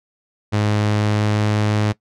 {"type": "tone with pitch glide", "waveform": "sawtooth", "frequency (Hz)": [105, 105.79], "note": ["G#2", "G#2"], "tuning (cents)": [19, 32], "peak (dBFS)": -12, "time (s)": [0.52, 1.93], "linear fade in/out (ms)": 20, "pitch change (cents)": 13, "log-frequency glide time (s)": [0.68, 1.58], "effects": ["noise-tail reverb RT60 0.1 s tail -19 dB re dry", "low-pass 6000 Hz 12 dB/octave"]}